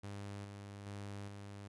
sawtooth tone with tremolo, 100.8 Hz, G2, 49 cents sharp, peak -40 dBFS, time 0.03-1.68 s, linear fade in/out 10 ms, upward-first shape square, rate 1.2 Hz, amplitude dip 35%, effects resampled to 24000 Hz

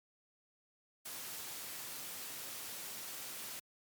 white noise, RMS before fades -45 dBFS, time 1.05-3.6 s, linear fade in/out 10 ms, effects high-pass 100 Hz 12 dB/octave + MP3 96 kbps

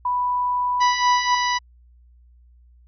sine tone, 987.8 Hz, B5, in tune, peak -19 dBFS, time 0.05-1.35 s, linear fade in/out 5 ms
harmonic tone, 984 Hz, B5, 7 cents flat, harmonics 1 / 2 / 3 / 4 / 5 / 6, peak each -21 / -25 / -31 / -32 / -31 / -34 dBFS, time 0.8-1.59 s, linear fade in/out 20 ms
effects added 60 Hz sine -49 dBFS peak until 2.87 s

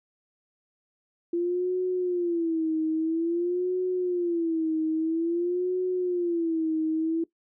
sine tone with vibrato, 340.6 Hz, F4, 43 cents flat, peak -23 dBFS, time 1.33-7.24 s, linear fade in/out 5 ms, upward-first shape sine, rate 0.5 Hz, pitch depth 130 cents each way, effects noise-tail reverb RT60 0.1 s tail -18 dB re dry

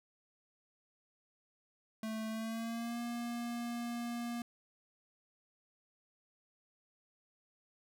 square tone with pitch glide, 220 to 237.2 Hz, A3 to A#3, 0 to +30 cents, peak -38 dBFS, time 2.03-4.42 s, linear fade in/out 2 ms, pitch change +130 cents, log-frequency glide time 2.29-3 s, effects none

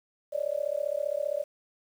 sine tone with amplitude modulation, 585 Hz, D5, 7 cents flat, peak -23 dBFS, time 0.32-1.44 s, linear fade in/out 20 ms, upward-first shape sine, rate 35.2 Hz, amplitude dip 100%, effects 9-bit

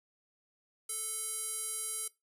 square tone with band-pass filter, 440 Hz, A4, in tune, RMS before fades -38 dBFS, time 0.89-2.08 s, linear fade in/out 5 ms, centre 10000 Hz, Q 4.4, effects noise-tail reverb RT60 0.2 s tail -20 dB re dry

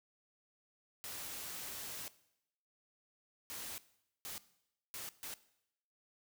white noise bursts at uneven times, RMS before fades -45 dBFS, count 5, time 1.04-2.08 / 3.5-3.78 / 4.25-4.38 / 4.94-5.09 / 5.23-5.34 s, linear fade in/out 0 ms, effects noise-tail reverb RT60 0.8 s tail -18 dB re dry

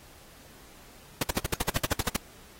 pink noise bursts, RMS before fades -25 dBFS, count 13, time 1.21-2.166 s, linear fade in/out 5 ms, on 20 ms, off 58 ms, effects pink hiss -53 dBFS RMS until 2.59 s + AAC 48 kbps

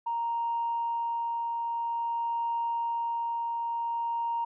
sine tone with tremolo, 932.3 Hz, A#5, in tune, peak -26 dBFS, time 0.06-4.45 s, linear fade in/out 10 ms, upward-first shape triangle, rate 0.5 Hz, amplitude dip 25%, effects tanh soft clip ceiling -22 dBFS

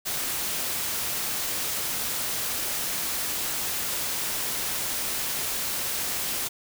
white noise, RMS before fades -29 dBFS, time 0.05-6.49 s, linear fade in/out 20 ms, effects none

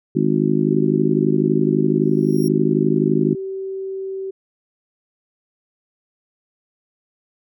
harmonic tone, 51.91 Hz, G#1, in tune, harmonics 3 / 4 / 5 / 6 / 7, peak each -21 / -21 / -21 / -21 / -21 dBFS, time 0.15-3.35 s, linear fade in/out 10 ms
sine tone with pitch glide, 381.1 to 384.6 Hz, G4 to G4, -49 to -33 cents, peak -24 dBFS, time 0.67-4.31 s, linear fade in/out 10 ms, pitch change +16 cents, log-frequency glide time 1.94-3.57 s
5% pulse tone with exponential growth, 5588 Hz, F8, in tune, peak -25 dBFS, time 2.02-2.48 s, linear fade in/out 1 ms, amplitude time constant 100 ms
effects none

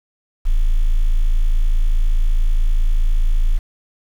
sine tone, 27.62 Hz, A0, 8 cents sharp, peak -10 dBFS, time 0.45-3.59 s, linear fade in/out 20 ms, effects tanh soft clip ceiling -7 dBFS + 7-bit

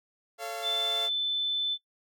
sawtooth chord, A augmented, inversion none, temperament equal with one note detuned, 440 / 554.4 / 688 Hz, A4 / C#5 / E#5, 0 / 0 / -26 cents, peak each -37 / -38 / -32 dBFS, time 0.38-1.1 s, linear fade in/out 50 ms
sine tone, 3520 Hz, A7, in tune, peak -26 dBFS, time 0.62-1.78 s, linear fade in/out 50 ms
effects noise-tail reverb RT60 0.1 s tail -22 dB re dry

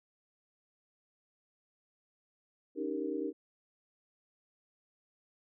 sine chord, Eb dominant seventh, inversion third, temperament equal with one note detuned, 281.5 / 311.1 / 392 / 466.2 Hz, Db4 / Eb4 / G4 / Bb4, +27 / 0 / 0 / 0 cents, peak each -39 / -37 / -39 / -39 dBFS, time 2.75-3.33 s, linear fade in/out 50 ms, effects none

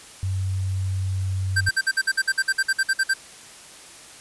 sine tone, 94.9 Hz, F#2, 44 cents sharp, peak -22 dBFS, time 0.23-1.69 s, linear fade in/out 0 ms
square tone bursts, 1568 Hz, G6, in tune, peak -18 dBFS, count 16, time 1.56-3.139 s, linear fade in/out 10 ms, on 49 ms, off 53 ms
effects white hiss -44 dBFS RMS until 4.2 s + resampled to 24000 Hz

